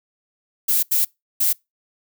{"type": "noise bursts at uneven times", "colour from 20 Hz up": "violet", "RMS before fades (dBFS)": -18, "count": 3, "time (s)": [[0.68, 0.83], [0.91, 1.05], [1.4, 1.53]], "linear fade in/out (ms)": 10, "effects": ["noise-tail reverb RT60 0.2 s tail -25 dB re dry"]}